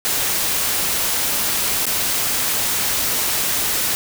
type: noise with dropouts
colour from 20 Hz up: white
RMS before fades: -20 dBFS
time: 0.05-3.95 s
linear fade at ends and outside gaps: 0 ms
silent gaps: 1.855-1.866 s
effects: none